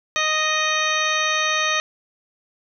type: harmonic tone with a mistuned harmonic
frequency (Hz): 621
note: D#5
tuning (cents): -3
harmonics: 1 / 2 / 3 / 4 / 5 / 6 / 7 / 9 / 10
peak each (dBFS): -29 / -24 / -24 / -25 / -30 / -27 / -35 / -37 / -30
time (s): 0.16-1.8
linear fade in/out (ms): 0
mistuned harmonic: 10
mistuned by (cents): -29
effects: none